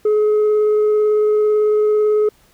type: tone with vibrato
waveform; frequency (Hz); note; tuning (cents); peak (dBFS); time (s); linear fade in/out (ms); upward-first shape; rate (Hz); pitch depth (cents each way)
sine; 424.2; G#4; +37; -9; 0.05-2.29; 5; sine; 18; 8
effects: tanh soft clip ceiling -11 dBFS + pink hiss -54 dBFS RMS until 2.53 s